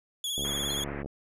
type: tone with vibrato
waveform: sawtooth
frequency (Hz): 3346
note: G#7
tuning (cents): +12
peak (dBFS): -27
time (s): 0.24-0.84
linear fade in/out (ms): 2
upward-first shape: triangle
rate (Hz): 17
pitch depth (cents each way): 66
type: click train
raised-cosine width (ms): 2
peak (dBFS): -24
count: 49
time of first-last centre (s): 0.38-1.06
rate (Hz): 70.6
type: low-pass noise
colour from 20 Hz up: white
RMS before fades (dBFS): -42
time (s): 0.44-1.03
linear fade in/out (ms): 10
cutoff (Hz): 2200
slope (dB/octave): 48
type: tone with exponential decay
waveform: triangle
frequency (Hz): 4160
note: C8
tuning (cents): -11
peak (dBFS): -33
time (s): 0.7-0.79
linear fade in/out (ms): 2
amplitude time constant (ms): 18
effects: resampled to 32000 Hz